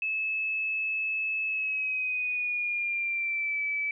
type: tone with pitch glide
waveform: sine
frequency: 2600 to 2303 Hz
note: E7 to D7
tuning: -24 to -34 cents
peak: -27 dBFS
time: 0.02-3.91 s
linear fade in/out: 2 ms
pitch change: -210 cents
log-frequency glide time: 1.46-3.61 s
effects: none